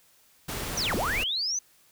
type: noise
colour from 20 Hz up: pink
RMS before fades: -33 dBFS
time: 0.48-1.24 s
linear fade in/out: 10 ms
type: linear two-way sweep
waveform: sine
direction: down then up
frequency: 6250 to 147.2 to 6250 Hz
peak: -26 dBFS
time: 0.77-1.59 s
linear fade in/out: 5 ms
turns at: 0.95 s
effects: white hiss -61 dBFS RMS until 1.91 s